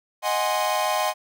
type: chord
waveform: 45% pulse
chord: Ab dominant seventh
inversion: second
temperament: equal with one note detuned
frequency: 622.3 / 740 / 826.3 / 1046.5 Hz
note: Eb5 / Gb5 / Ab5 / C6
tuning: 0 / 0 / -9 / 0 cents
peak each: -27 dBFS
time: 0.22-1.14 s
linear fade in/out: 50 ms
effects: none